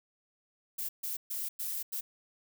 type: noise bursts at uneven times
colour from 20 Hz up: violet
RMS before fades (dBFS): -36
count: 5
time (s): 0.78-0.89 / 1.03-1.17 / 1.3-1.49 / 1.59-1.83 / 1.92-2.01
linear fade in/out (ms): 10
effects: none